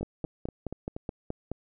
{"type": "two click trains", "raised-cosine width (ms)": 2, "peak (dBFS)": [-22, -19], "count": [5, 8], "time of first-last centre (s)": [[0.01, 0.965], [0.03, 1.516]], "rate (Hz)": [4.19, 4.71], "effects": []}